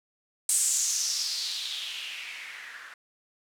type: noise with low-pass filter sweep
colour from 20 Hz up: violet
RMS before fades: -31 dBFS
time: 0.49-2.94 s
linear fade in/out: 2 ms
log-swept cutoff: 8600 to 1500 Hz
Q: 4.1
effects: none